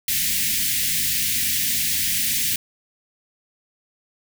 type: band-stop noise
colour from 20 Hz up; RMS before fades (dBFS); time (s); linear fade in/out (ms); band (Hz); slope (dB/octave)
white; -22; 0.08-2.56; 2; 270 to 1800; 48
effects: none